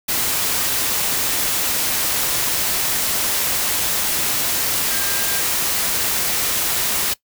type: tone in noise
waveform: sine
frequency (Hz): 1600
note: G6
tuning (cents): +35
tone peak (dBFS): -31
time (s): 4.9-5.41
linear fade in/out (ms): 10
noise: white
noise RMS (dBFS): -20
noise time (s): 0.08-7.14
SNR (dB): -14
effects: noise-tail reverb RT60 0.1 s tail -20 dB re dry